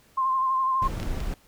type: tone with vibrato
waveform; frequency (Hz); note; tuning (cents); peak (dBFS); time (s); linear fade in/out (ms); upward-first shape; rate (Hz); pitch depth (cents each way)
sine; 1052; C6; +9; -21; 0.17-0.88; 10; sine; 12; 30
type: noise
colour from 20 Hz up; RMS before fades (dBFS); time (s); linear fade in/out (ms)
brown; -29; 0.82-1.34; 2
type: clicks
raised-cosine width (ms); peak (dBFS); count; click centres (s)
0.2; -20; 3; 1 / 1.03 / 1.204
effects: pink hiss -59 dBFS RMS until 1.47 s